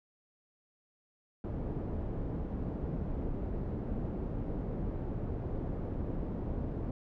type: low-pass noise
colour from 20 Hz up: pink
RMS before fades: -36 dBFS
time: 1.44-6.91 s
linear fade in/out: 2 ms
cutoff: 430 Hz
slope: 12 dB/octave
effects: none